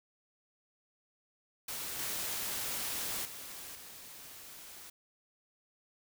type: noise with level steps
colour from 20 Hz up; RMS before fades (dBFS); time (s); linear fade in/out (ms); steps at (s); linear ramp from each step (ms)
white; -40 / -37 / -46 / -50; 1.68-4.9; 5; 1.99 / 3.25 / 3.75; 2
effects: none